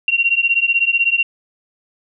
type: beating tone pair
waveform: sine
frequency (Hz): 2745 / 2761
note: F7 / F7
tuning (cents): -31 / -20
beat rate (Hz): 16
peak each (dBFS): -16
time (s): 0.08-1.23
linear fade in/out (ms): 2
effects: none